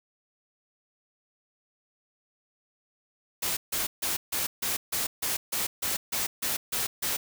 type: noise bursts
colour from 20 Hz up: white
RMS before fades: -29 dBFS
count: 13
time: 3.42-7.17 s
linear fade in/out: 10 ms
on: 150 ms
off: 150 ms
effects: none